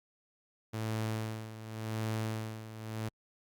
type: tone with tremolo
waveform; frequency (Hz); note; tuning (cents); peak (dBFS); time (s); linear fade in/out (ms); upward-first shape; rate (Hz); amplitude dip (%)
sawtooth; 110.2; A2; +3; -28; 0.73-3.09; 10; sine; 0.89; 75
effects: Opus 48 kbps